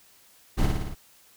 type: noise with echo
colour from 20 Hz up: brown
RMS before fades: -20 dBFS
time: 0.57-0.67 s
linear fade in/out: 20 ms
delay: 56 ms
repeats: 5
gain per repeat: -3 dB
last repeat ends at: 0.95 s
effects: white hiss -57 dBFS RMS until 1.36 s